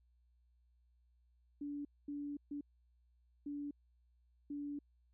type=tone bursts at uneven times; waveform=sine; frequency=288.6 Hz; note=D4; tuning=30 cents flat; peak=-40 dBFS; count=5; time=1.61-1.85 / 2.08-2.37 / 2.51-2.61 / 3.46-3.71 / 4.5-4.79 s; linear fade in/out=5 ms; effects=added 60 Hz sine -69 dBFS peak until 5.13 s